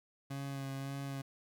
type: tone with vibrato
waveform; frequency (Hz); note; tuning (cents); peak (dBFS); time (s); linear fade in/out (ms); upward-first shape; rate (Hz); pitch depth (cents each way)
30% pulse; 137.2; C#3; -17; -36; 0.3-1.22; 10; sine; 1.8; 20
effects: none